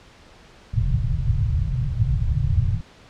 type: low-pass noise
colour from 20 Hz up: white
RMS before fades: -21 dBFS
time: 0.73-2.81 s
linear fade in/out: 5 ms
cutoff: 140 Hz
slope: 48 dB/octave
effects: pink hiss -49 dBFS RMS until 3.09 s + low-pass 5000 Hz 12 dB/octave